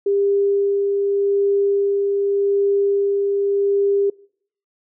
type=tone with tremolo; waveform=sine; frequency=400 Hz; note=G4; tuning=35 cents sharp; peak=-14 dBFS; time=0.06-4.1 s; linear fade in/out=5 ms; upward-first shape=sine; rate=0.85 Hz; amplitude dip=25%; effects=noise-tail reverb RT60 0.6 s tail -24 dB re dry